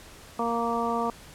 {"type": "harmonic tone", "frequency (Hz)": 233.1, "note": "A#3", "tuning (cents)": 0, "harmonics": [1, 2, 3, 4, 5], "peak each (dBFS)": [-31, -31, -31, -31, -31], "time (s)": [0.39, 1.1], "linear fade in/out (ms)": 2, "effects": ["pink hiss -48 dBFS RMS until 1.34 s", "low-pass 12000 Hz 12 dB/octave"]}